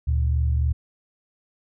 sine tone pair together, 74.08 / 117.6 Hz, D2 / A#2, +16 / +16 cents, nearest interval minor sixth, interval 800 cents, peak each -19 / -26 dBFS, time 0.07-0.73 s, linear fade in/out 10 ms, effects none

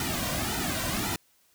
pink noise with flanger, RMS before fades -30 dBFS, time 0-1.16 s, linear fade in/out 2 ms, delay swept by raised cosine 1.8 to 2.36 ms, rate 1.8 Hz, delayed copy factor -1, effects white hiss -65 dBFS RMS until 1.54 s

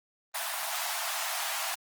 pink high-pass noise, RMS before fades -33 dBFS, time 0.34-1.75 s, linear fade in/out 10 ms, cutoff 640 Hz, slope 96 dB/octave, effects Opus 24 kbps

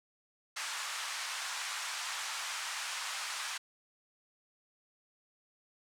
pink band-pass noise, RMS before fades -39 dBFS, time 0.56-3.58 s, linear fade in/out 10 ms, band 980 to 9000 Hz, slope 24 dB/octave, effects none

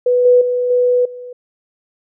sine tone with level steps, 493.9 Hz, B4, in tune, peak -10 / -6 / -14 / -10 / -28 dBFS, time 0.06-1.33 s, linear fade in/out 5 ms, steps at 0.25 / 0.41 / 0.7 / 1.05 s, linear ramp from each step 5 ms, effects none

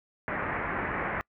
white low-pass noise, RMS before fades -32 dBFS, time 0.28-1.21 s, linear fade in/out 0 ms, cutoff 2100 Hz, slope 48 dB/octave, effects noise-tail reverb RT60 0.1 s tail -26 dB re dry

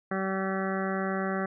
harmonic tone with a mistuned harmonic, 191.5 Hz, G3, 40 cents flat, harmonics 1 / 2 / 3 / 4 / 6 / 7 / 8 / 9 / 10, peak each -31 / -34 / -36 / -37 / -39 / -39 / -40 / -41 / -41 dBFS, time 0.11-1.46 s, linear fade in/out 5 ms, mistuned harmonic 10, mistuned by +29 cents, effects none

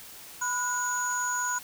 sine tone cluster, 998 / 1455 / 6790 Hz, B5 / F#6 / G#8, +18 / -29 / +37 cents, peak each -31 dBFS, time 0.41-1.59 s, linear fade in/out 10 ms, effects white hiss -46 dBFS RMS until 1.63 s

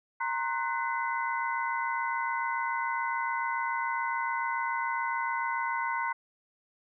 sine tone cluster, 931 / 1058 / 1492 / 2031 Hz, A#5 / C6 / F#6 / B6, -2 / +19 / +14 / +48 cents, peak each -32 / -34 / -35 / -36 dBFS, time 0.2-6.13 s, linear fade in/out 10 ms, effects none

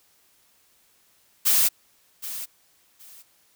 blue noise with echo, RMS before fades -19 dBFS, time 1.45-1.69 s, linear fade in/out 20 ms, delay 770 ms, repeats 2, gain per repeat -14 dB, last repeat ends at 3.23 s, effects white hiss -62 dBFS RMS until 3.55 s

